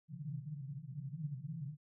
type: band-pass noise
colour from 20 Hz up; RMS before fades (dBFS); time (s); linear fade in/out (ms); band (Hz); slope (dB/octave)
white; -44; 0.08-1.77; 50; 130 to 160; 96
effects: none